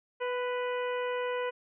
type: harmonic tone with a mistuned harmonic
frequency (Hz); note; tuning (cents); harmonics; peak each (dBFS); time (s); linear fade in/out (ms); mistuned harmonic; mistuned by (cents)
493.9; B4; 0; 1 / 2 / 3 / 4 / 5 / 6; -31 / -37 / -41 / -43 / -45 / -47; 0.2-1.51; 20; 2; +17
effects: none